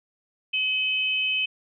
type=tone pair together; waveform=sine; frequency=2558 / 3042 Hz; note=D#7 / F#7; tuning=+47 / +47 cents; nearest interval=minor third; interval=300 cents; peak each=-24 / -26 dBFS; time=0.53-1.46 s; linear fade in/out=10 ms; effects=none